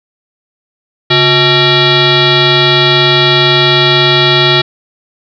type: tone with frequency modulation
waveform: sine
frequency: 1861 Hz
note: A#6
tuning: 3 cents flat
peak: -5 dBFS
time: 1.1-4.62 s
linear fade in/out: 10 ms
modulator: 500 Hz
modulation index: 4.6
effects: none